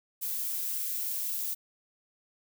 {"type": "noise with high-pass filter sweep", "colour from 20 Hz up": "violet", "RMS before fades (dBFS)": -33, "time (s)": [0.21, 1.55], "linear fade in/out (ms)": 20, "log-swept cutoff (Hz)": [420, 2100], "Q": 0.75, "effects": []}